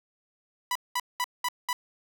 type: tone bursts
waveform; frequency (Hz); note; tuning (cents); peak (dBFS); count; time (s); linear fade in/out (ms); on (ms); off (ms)
sawtooth; 987.8; B5; 0; -22; 5; 0.71-1.73; 2; 44; 200
effects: none